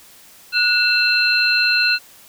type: tone cluster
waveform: sine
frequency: 1460 / 2669 / 4144 Hz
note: F#6 / E7 / C8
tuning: -24 / +21 / -17 cents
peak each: -18 dBFS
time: 0.52-1.99 s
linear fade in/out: 50 ms
effects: white hiss -46 dBFS RMS until 2.28 s